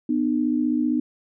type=tone pair together; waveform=sine; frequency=247.6 / 303 Hz; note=B3 / D#4; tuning=+5 / -46 cents; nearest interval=minor third; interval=349 cents; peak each=-22 dBFS; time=0.09-1 s; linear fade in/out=5 ms; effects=none